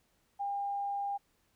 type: tone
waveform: sine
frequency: 803 Hz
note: G5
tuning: 41 cents sharp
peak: -32 dBFS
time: 0.39-1.18 s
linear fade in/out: 20 ms
effects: pink hiss -73 dBFS RMS until 1.55 s